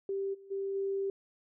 sine tone with level steps, 392 Hz, G4, in tune, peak -31 / -50 / -32 / -30 dBFS, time 0.09-1.1 s, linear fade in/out 2 ms, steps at 0.33 / 0.5 / 0.74 s, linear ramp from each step 20 ms, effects none

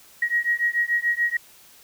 sine beating tone pair, 1893 / 1899.9 Hz, A#6 / A#6, +26 / +32 cents, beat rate 6.9 Hz, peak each -23 dBFS, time 0.22-1.37 s, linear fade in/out 5 ms, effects white hiss -51 dBFS RMS until 1.83 s

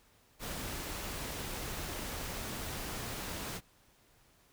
pink noise, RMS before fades -40 dBFS, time 0.39-3.61 s, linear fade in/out 50 ms, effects pink hiss -66 dBFS RMS until 4.52 s

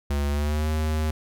square tone with pitch glide, 71.6 to 77.63 Hz, D2 to D#2, -43 to -3 cents, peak -23 dBFS, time 0.1-1.11 s, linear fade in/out 5 ms, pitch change +140 cents, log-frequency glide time 0.28-0.69 s, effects none

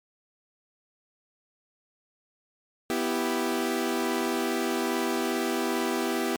sawtooth chord, E minor, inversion second, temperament equal, 246.9 / 329.6 / 392 Hz, B3 / E4 / G4, 0 / 0 / 0 cents, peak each -26 dBFS, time 2.9-6.36 s, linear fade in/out 0 ms, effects MP3 96 kbps

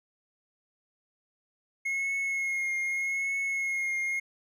triangle tone with vibrato, 2163 Hz, C#7, 43 cents flat, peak -26 dBFS, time 1.85-4.2 s, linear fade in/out 10 ms, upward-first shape triangle, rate 0.82 Hz, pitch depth 30 cents each way, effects none

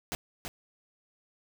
pink noise with echo, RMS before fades -34 dBFS, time 0.12-0.15 s, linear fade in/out 0 ms, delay 330 ms, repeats 1, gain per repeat -5 dB, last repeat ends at 0.48 s, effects none

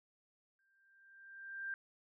sine tone with exponential growth, 1583 Hz, G6, 17 cents sharp, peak -37 dBFS, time 0.59-1.74 s, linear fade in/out 1 ms, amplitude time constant 250 ms, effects none

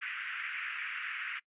pink band-pass noise, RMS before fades -39 dBFS, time 0.01-1.4 s, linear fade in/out 20 ms, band 1400 to 2700 Hz, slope 48 dB/octave, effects noise-tail reverb RT60 0.1 s tail -22 dB re dry + resampled to 8000 Hz

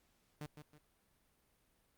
sawtooth tone with echo, 150 Hz, D3, 37 cents sharp, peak -39 dBFS, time 0.41-0.46 s, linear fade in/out 0 ms, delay 160 ms, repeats 2, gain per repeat -8 dB, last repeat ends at 0.78 s, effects pink hiss -75 dBFS RMS until 1.97 s + Opus 48 kbps

